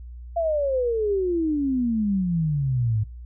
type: exponential sweep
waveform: sine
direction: down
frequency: 687 to 103.83 Hz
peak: -20 dBFS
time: 0.36-3.04 s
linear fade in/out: 10 ms
effects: noise-tail reverb RT60 0.2 s tail -20 dB re dry + added 60 Hz sine -36 dBFS peak until 3.25 s